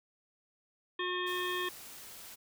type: harmonic tone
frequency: 360.9 Hz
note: F#4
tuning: 43 cents flat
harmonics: 1 / 3 / 5 / 7 / 9 / 10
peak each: -37 / -38 / -38 / -44 / -40 / -46 dBFS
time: 0.99-1.69 s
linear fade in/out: 5 ms
type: noise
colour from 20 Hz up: white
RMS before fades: -49 dBFS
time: 1.26-2.36 s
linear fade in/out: 20 ms
effects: none